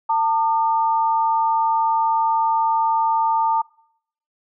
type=tone pair together; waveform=sine; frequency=900 / 1207.3 Hz; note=A5 / D6; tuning=+39 / +47 cents; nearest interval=perfect fourth; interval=508 cents; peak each=-16 / -25 dBFS; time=0.09-3.62 s; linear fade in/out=10 ms; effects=noise-tail reverb RT60 0.7 s tail -24 dB re dry